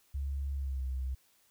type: tone with pitch glide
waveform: sine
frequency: 69.3 to 65.03 Hz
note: C#2 to C2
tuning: 0 to -10 cents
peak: -32 dBFS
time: 0.14-1.15 s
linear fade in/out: 10 ms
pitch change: -110 cents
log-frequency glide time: 0.56-0.84 s
effects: white hiss -68 dBFS RMS until 1.5 s